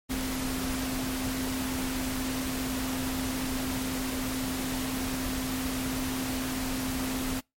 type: tone in noise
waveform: sine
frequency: 260 Hz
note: C4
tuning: 11 cents flat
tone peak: -31 dBFS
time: 0.09-7.41 s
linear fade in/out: 20 ms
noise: pink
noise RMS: -34 dBFS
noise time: 0.09-7.41 s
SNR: 0 dB
effects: noise-tail reverb RT60 0.2 s tail -25 dB re dry + MP3 64 kbps